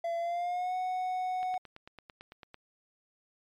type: tone with pitch glide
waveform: triangle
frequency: 677 to 738.3 Hz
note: E5 to F#5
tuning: +46 to -4 cents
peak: -28 dBFS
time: 0.04-1.58 s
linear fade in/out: 5 ms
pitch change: +150 cents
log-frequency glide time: 0.18-0.75 s
type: click train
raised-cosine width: 0.3 ms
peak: -31 dBFS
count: 11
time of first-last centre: 1.43-2.544 s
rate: 8.98 Hz
effects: MP3 96 kbps